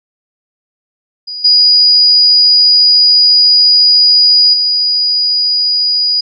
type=tone with level steps; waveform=sine; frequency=4907 Hz; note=D#8; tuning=25 cents flat; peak=-20 / -4 / -9 dBFS; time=1.27-6.21 s; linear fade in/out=10 ms; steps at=1.44 / 4.53 s; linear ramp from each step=10 ms; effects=none